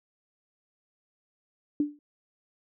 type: tone with exponential decay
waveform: sine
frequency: 293.7 Hz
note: D4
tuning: in tune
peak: -19 dBFS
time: 1.8-1.99 s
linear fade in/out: 2 ms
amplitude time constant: 40 ms
effects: none